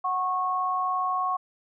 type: tone pair together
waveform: sine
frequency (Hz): 739.7 / 1097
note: F#5 / C#6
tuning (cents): -1 / -18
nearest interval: perfect fifth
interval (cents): 683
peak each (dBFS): -29 / -25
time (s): 0.04-1.37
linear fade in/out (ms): 10
effects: none